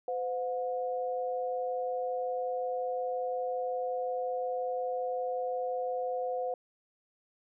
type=tone pair together; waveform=sine; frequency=509.3 / 721 Hz; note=C5 / F#5; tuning=-47 / -45 cents; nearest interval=tritone; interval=602 cents; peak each=-32 / -35 dBFS; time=0.08-6.54 s; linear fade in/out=2 ms; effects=none